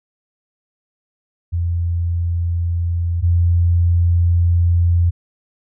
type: tone pair in turn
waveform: sine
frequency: 85.6 / 86.25 Hz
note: F2 / F2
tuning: -34 / -21 cents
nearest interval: unison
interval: 13 cents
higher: second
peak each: -16 / -11 dBFS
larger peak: second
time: 1.52-3.22 / 3.22-5.11 s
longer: second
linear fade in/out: 20 ms
effects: none